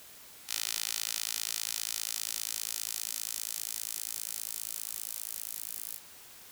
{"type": "tone with high-pass filter sweep", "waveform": "10% pulse", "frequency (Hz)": 55, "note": "A1", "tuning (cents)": 0, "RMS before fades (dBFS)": -37, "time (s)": [0.47, 6], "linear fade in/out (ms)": 50, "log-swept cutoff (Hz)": [4100, 11000], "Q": 0.8, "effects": ["white hiss -52 dBFS RMS until 6.51 s"]}